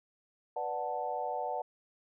sine chord, B minor seventh, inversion none, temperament equal, 493.9 / 587.3 / 740 / 880 Hz, B4 / D5 / F#5 / A5, 0 / 0 / 0 / 0 cents, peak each -40 / -39 / -36 / -38 dBFS, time 0.56-1.62 s, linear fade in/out 5 ms, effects none

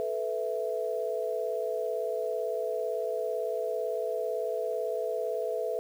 sine chord, A suspended second, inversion none, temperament equal with one note detuned, 436 / 493.9 / 659.3 Hz, A4 / B4 / E5, -16 / 0 / 0 cents, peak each -33 dBFS, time 0-5.79 s, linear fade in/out 0 ms, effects 9-bit

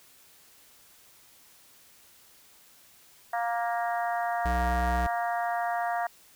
harmonic tone, 234.2 Hz, A#3, 8 cents sharp, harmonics 3 / 4 / 5 / 6 / 7 / 8, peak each -28 / -35 / -38 / -40 / -39 / -39 dBFS, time 3.33-6.07 s, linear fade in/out 5 ms
square tone, 62.2 Hz, B1, 13 cents sharp, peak -28 dBFS, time 4.45-5.07 s, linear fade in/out 5 ms
effects white hiss -57 dBFS RMS until 6.35 s

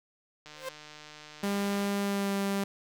click train, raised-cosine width 0.2 ms, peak -30 dBFS, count 215, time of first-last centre 0.46-1.877 s, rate 151 Hz
sawtooth tone with exponential growth, 524 Hz, C5, 2 cents sharp, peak -28 dBFS, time 0.51-0.69 s, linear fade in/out 5 ms, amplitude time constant 39 ms
sawtooth tone with pitch glide, 200.6 to 198.07 Hz, G3 to G3, +40 to +18 cents, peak -24 dBFS, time 1.43-2.64 s, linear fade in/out 5 ms, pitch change -22 cents, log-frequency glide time 2.02-2.32 s
effects none

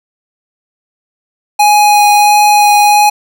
square tone with vibrato, 830.6 Hz, G#5, in tune, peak -5 dBFS, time 1.59-3.1 s, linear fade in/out 10 ms, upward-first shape sine, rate 1.5 Hz, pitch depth 8 cents each way, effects none

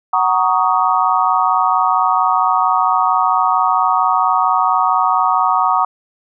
sine chord, D# minor seventh, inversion first, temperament just, 746.7 / 933.4 / 1120.1 / 1244.5 Hz, F#5 / A#5 / C#6 / D#6, +16 / +2 / +18 / 0 cents, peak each -17 dBFS, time 0.13-5.85 s, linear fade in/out 5 ms, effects none

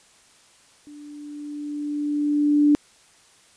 sine tone with level ramp, 293.7 Hz, D4, in tune, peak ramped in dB -40 to -12 dBFS, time 0.87-2.75 s, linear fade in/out 0 ms, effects white hiss -55 dBFS RMS until 3.56 s + resampled to 22050 Hz

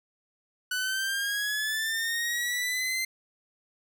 sawtooth linear sweep, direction up, 1484 to 2082 Hz, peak -24 dBFS, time 0.71-3.05 s, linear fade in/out 5 ms, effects none

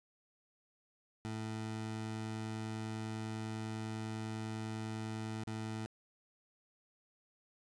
20% pulse tone with dropouts, 110 Hz, A2, in tune, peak -34 dBFS, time 1.25-5.86 s, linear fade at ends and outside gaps 0 ms, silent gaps 5.437-5.472 s, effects resampled to 22050 Hz

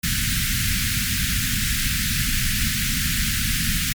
pink band-stop noise, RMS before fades -22 dBFS, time 0.03-3.93 s, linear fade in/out 10 ms, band 240 to 1500 Hz, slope 48 dB/octave, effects MP3 96 kbps

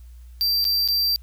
square tone with dropouts, 4699 Hz, D8, in tune, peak -19 dBFS, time 0.41-1.16 s, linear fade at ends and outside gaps 0 ms, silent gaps 0.643-0.651 / 0.877-0.886 s, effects added 60 Hz sine -40 dBFS peak until 1.22 s + white hiss -62 dBFS RMS until 1.22 s

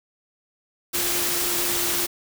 sine tone in noise, 349.2 Hz, F4, in tune, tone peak -33 dBFS, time 0.93-2.07 s, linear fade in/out 20 ms, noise white, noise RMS -24 dBFS, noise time 0.93-2.07 s, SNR -12 dB, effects none

